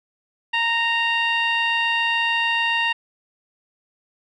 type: tone with low-pass filter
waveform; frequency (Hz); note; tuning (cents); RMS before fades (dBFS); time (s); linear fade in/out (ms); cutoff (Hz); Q
15% pulse; 927; A#5; -10; -21; 0.53-2.93; 10; 2800; 2
effects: none